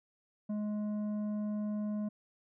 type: tone with tanh clipping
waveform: sine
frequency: 210 Hz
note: G#3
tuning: 19 cents sharp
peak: -34 dBFS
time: 0.49-2.09 s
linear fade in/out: 10 ms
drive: 8 dB
effects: none

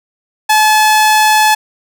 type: tone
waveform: sawtooth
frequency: 860 Hz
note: A5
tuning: 40 cents flat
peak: -3 dBFS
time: 0.49-1.55 s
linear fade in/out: 10 ms
effects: none

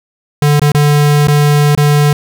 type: tone with dropouts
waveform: square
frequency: 146.83 Hz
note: D3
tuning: in tune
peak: -7 dBFS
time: 0.42-2.13 s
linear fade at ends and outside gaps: 2 ms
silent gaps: 0.596-0.617 / 0.719-0.747 / 1.272-1.282 / 1.751-1.775 s
effects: none

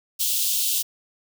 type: high-pass noise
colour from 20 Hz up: white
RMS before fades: -23 dBFS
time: 0.19-0.83 s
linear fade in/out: 20 ms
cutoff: 2900 Hz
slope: 48 dB/octave
effects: none

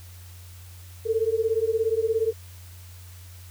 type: beating tone pair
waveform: sine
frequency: 438.6 / 455.6 Hz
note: A4 / A#4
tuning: -6 / -40 cents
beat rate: 17 Hz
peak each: -24 dBFS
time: 1.05-2.33 s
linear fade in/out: 20 ms
effects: added 89 Hz sine -42 dBFS peak until 3.5 s + white hiss -51 dBFS RMS until 3.5 s

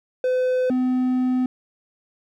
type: tone pair in turn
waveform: triangle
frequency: 508 / 254 Hz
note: B4 / B3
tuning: +49 / +49 cents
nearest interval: octave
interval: 1200 cents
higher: first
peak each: -16 dBFS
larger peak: neither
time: 0.24-0.7 / 0.7-1.46 s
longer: second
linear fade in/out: 2 ms
effects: none

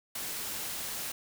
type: noise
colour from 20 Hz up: white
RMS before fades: -37 dBFS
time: 0.15-1.12 s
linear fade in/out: 5 ms
effects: none

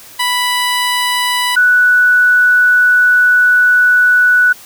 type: tone pair in turn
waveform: 15% pulse / sine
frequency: 987.8 / 1480 Hz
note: B5 / F#6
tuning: 0 / 0 cents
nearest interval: perfect fifth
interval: 700 cents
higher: second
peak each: -6 dBFS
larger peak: neither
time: 0.19-1.56 / 1.56-4.53 s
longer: second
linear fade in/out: 10 ms
effects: white hiss -37 dBFS RMS until 4.65 s

